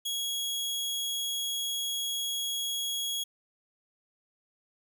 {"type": "tone", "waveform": "sawtooth", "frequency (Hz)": 3322, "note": "G#7", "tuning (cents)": 0, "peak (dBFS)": -27, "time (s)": [0.05, 3.24], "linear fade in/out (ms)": 10, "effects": []}